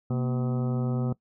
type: harmonic tone with a mistuned harmonic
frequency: 127.1 Hz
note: C3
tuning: 50 cents flat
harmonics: 1 / 2 / 3 / 4 / 5 / 6 / 7 / 8 / 9 / 10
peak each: -26 / -30 / -38 / -39 / -46 / -44 / -53 / -53 / -53 / -47 dBFS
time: 0.1-1.13 s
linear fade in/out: 5 ms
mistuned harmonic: 2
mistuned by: -110 cents
effects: noise-tail reverb RT60 0.1 s tail -21 dB re dry